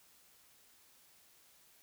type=silence; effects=white hiss -65 dBFS RMS until 1.82 s